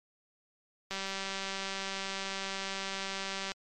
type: click train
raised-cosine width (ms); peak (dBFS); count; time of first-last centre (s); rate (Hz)
0.2; -19; 507; 0.91-3.518; 194
effects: MP3 64 kbps